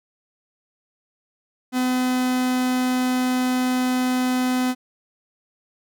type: tone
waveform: 45% pulse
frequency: 253.2 Hz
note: B3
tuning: 43 cents sharp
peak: -19 dBFS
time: 1.72-4.75 s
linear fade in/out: 50 ms
effects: none

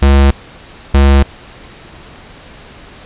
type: tone pair in turn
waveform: square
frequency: 69.1 / 69.1 Hz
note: C#2 / C#2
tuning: -5 / -5 cents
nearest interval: unison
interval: 0 cents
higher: neither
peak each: -5 dBFS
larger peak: neither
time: 0.02-0.31 / 0.94-1.23 s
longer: neither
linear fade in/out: 5 ms
effects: pink hiss -36 dBFS RMS until 3.05 s + resampled to 8000 Hz

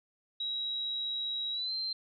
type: tone with pitch glide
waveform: sine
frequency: 3855 to 4132 Hz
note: B7 to C8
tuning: -43 to -22 cents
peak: -32 dBFS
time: 0.4-1.93 s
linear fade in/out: 5 ms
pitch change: +121 cents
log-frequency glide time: 1.52-1.73 s
effects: none

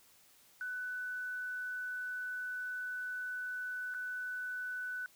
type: tone with dropouts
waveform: sine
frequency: 1494 Hz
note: F#6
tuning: 16 cents sharp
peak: -37 dBFS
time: 0.61-5.06 s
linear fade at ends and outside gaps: 1 ms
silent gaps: 3.94-3.946 s
effects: white hiss -64 dBFS RMS until 5.15 s

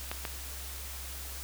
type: clicks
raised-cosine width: 0.3 ms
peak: -18 dBFS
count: 2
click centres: 0.115 / 0.252 s
effects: added 66 Hz sine -42 dBFS peak until 1.43 s + white hiss -43 dBFS RMS until 1.43 s

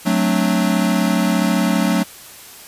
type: chord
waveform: square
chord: D dominant seventh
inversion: first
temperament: equal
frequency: 185 / 220 / 261.6 / 293.7 Hz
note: F#3 / A3 / C4 / D4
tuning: 0 / 0 / 0 / 0 cents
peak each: -19 / -20 / -24 / -23 dBFS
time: 0.05-2.04 s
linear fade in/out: 20 ms
effects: white hiss -39 dBFS RMS until 2.67 s + resampled to 32000 Hz

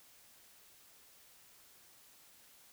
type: silence
effects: white hiss -62 dBFS RMS until 2.72 s

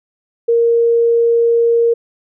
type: tone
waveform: sine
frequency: 466.2 Hz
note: A#4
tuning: in tune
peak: -9 dBFS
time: 0.48-1.94 s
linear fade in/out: 10 ms
effects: none

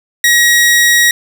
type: tone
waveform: sawtooth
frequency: 1900 Hz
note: A#6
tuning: 33 cents sharp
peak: -3 dBFS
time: 0.24-1.11 s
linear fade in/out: 2 ms
effects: none

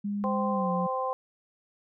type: tone with pitch glide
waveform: sine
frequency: 203.6 to 180.34 Hz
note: G#3 to F#3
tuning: -34 to -44 cents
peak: -28 dBFS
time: 0.04-0.87 s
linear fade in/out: 10 ms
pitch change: -210 cents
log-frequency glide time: 0.51-0.71 s
type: harmonic tone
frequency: 260 Hz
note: C4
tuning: 11 cents flat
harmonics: 2 / 3 / 4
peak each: -31 / -33 / -31 dBFS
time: 0.24-1.13 s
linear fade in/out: 0 ms
effects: none

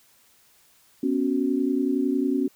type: chord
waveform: sine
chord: B suspended second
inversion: none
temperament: just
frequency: 246.9 / 277.8 / 370.4 Hz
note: B3 / C#4 / F#4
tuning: 0 / +4 / +2 cents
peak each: -26 / -23 / -28 dBFS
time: 1.03-2.48 s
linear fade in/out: 5 ms
effects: white hiss -59 dBFS RMS until 2.55 s

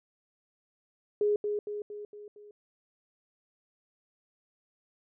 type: tone with echo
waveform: sine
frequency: 415.7 Hz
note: G#4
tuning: 2 cents sharp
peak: -23 dBFS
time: 1.21-1.36 s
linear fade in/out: 2 ms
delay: 230 ms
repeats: 5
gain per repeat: -5 dB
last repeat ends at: 2.51 s
effects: none

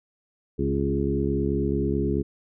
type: harmonic tone with a mistuned harmonic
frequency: 69.2 Hz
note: C#2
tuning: 2 cents flat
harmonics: 1 / 2 / 3 / 4 / 5 / 6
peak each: -29 / -29 / -29 / -29 / -29 / -29 dBFS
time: 0.58-2.23 s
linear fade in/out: 20 ms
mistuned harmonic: 5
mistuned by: +22 cents
effects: none

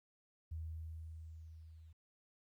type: tone with level ramp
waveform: sine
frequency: 80.3 Hz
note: E2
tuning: 45 cents flat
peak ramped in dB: -40 to -55 dBFS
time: 0.51-1.93 s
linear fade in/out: 10 ms
effects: 13-bit

